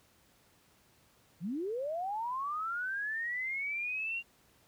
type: linear sweep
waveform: sine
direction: up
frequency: 146.3 to 2791 Hz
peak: -33 dBFS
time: 1.4-4.23 s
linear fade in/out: 50 ms
effects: pink hiss -66 dBFS RMS until 4.67 s + high-pass 60 Hz 12 dB/octave